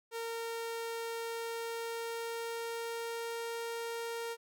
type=tone with pitch glide; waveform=sawtooth; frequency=460 to 463.5 Hz; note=A#4 to A#4; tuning=-23 to -10 cents; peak=-33 dBFS; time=0.11-4.37 s; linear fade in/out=50 ms; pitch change=+13 cents; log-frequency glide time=1.04-3.62 s; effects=none